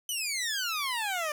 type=exponential sweep; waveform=15% pulse; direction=down; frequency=3056 to 586 Hz; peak=-23 dBFS; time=0.09-1.32 s; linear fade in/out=2 ms; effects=none